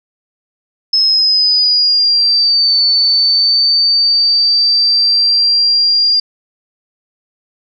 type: linear two-way sweep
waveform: sine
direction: down then up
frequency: 5200 to 4498 to 4800 Hz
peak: -8 dBFS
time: 0.93-6.2 s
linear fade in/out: 5 ms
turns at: 2.84 s
effects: none